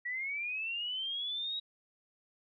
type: linear sweep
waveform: sine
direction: up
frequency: 1919 to 3833 Hz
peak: -34 dBFS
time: 0.05-1.6 s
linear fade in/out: 10 ms
effects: none